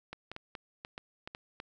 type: clicks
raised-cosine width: 0.3 ms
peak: -25 dBFS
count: 9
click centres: 0.13 / 0.316 / 0.364 / 0.552 / 0.849 / 0.979 / 1.275 / 1.349 / 1.601 s
effects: none